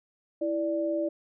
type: tone pair together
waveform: sine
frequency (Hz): 329.6 / 587.1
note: E4 / D5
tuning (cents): 0 / -1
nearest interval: minor seventh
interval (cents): 999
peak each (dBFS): -29 / -28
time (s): 0.41-1.09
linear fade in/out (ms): 10
effects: none